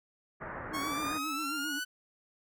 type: low-pass noise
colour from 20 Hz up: white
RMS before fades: -41 dBFS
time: 0.4-1.19 s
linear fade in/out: 20 ms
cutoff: 1800 Hz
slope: 48 dB/octave
type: tone with vibrato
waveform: triangle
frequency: 293.7 Hz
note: D4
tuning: in tune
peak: -36 dBFS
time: 0.71-1.8 s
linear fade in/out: 20 ms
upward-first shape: sine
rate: 7.5 Hz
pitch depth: 110 cents each way
type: linear sweep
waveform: sawtooth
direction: up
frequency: 1085 to 1503 Hz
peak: -30 dBFS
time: 0.73-1.85 s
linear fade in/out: 20 ms
effects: none